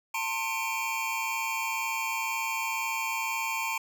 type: tone cluster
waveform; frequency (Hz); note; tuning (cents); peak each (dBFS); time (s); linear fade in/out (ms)
square; 899 / 1061 / 2293 / 2413; A5 / C6 / D7 / D7; +37 / +24 / -42 / +46; -34 / -37 / -36 / -35; 0.14-3.78; 5
effects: none